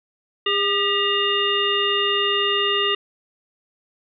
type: harmonic tone with a mistuned harmonic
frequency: 403.6 Hz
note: G#4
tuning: 49 cents flat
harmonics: 1 / 3 / 5 / 7 / 9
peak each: -24 / -25 / -27 / -21 / -28 dBFS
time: 0.46-2.95 s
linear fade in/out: 5 ms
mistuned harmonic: 5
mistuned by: -71 cents
effects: none